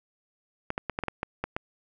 clicks, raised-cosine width 0.5 ms, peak -14 dBFS, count 9, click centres 0.704 / 0.779 / 0.897 / 0.989 / 1.037 / 1.083 / 1.231 / 1.44 / 1.565 s, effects none

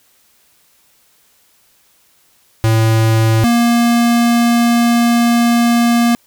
square tone pair in turn, 111.8 / 236.1 Hz, A2 / A#3, +28 / +22 cents, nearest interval octave + minor second, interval 1294 cents, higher second, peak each -10 dBFS, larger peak neither, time 2.64-3.44 / 3.44-6.15 s, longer second, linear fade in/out 0 ms, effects white hiss -54 dBFS RMS until 6.26 s

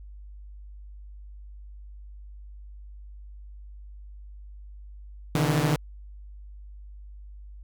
sawtooth tone cluster, 126.9 / 147.3 / 160.5 Hz, B2 / D3 / E3, +47 / +6 / -46 cents, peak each -26 / -20 / -22 dBFS, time 5.35-5.76 s, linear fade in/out 2 ms, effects added 50 Hz sine -41 dBFS peak until 7.63 s

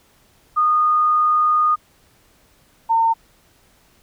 sine tone pair in turn, 1229 / 909.1 Hz, D#6 / A#5, -22 / -44 cents, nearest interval perfect fourth, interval 522 cents, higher first, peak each -13 dBFS, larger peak neither, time 0.56-1.76 / 2.89-3.14 s, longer first, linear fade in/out 20 ms, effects pink hiss -56 dBFS RMS until 4.02 s

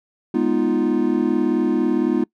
triangle chord, F half-diminished seventh, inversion first, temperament equal, 207.7 / 246.9 / 311.1 / 349.2 Hz, Ab3 / Cb4 / Eb4 / F4, 0 / 0 / 0 / 0 cents, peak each -23 / -19 / -19 / -20 dBFS, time 0.34-2.24 s, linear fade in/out 5 ms, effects noise-tail reverb RT60 0.1 s tail -23 dB re dry

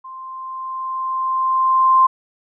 sine tone with level ramp, 1046.5 Hz, C6, in tune, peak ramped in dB -32 to -8 dBFS, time 0.04-2.07 s, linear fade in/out 10 ms, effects none

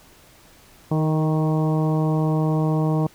harmonic tone with a mistuned harmonic, 156.5 Hz, D#3, 10 cents sharp, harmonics 1 / 2 / 3 / 4 / 5 / 6 / 7, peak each -19 / -25 / -29 / -31 / -33 / -35 / -36 dBFS, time 0.91-3.07 s, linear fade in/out 5 ms, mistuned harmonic 3, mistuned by -17 cents, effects pink hiss -51 dBFS RMS until 3.14 s

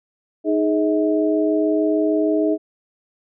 sine tone cluster, 311.4 / 417.9 / 639 Hz, D#4 / G#4 / D#5, +2 / +11 / +46 cents, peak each -18 / -21 / -22 dBFS, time 0.44-2.58 s, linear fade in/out 50 ms, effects none

